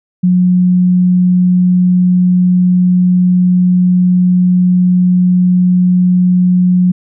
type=tone; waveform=sine; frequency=180.7 Hz; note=F#3; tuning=41 cents flat; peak=-6 dBFS; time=0.23-6.92 s; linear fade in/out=10 ms; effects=none